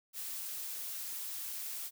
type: noise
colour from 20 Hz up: blue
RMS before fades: -41 dBFS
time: 0.13-1.91 s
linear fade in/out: 50 ms
effects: none